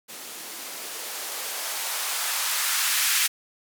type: noise with band-pass filter sweep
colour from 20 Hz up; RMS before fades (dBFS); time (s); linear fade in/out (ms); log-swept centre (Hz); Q
violet; -28; 0.08-3.28; 20; 210 to 1800; 1.2
effects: none